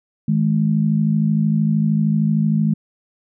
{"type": "tone pair together", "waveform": "sine", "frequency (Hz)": [159.01, 212.1], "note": ["D#3", "G#3"], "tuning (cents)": [38, 37], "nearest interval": "perfect fourth", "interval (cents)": 499, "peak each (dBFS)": -17, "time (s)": [0.28, 2.74], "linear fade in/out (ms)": 5, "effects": []}